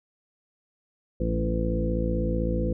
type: harmonic tone with a mistuned harmonic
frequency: 55.8 Hz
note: A1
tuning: 25 cents sharp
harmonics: 1 / 2 / 3 / 4 / 5 / 6 / 8 / 9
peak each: -27 / -33 / -31 / -32 / -37 / -33 / -40 / -31 dBFS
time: 1.2-2.73 s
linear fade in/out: 5 ms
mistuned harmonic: 3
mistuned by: +25 cents
effects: none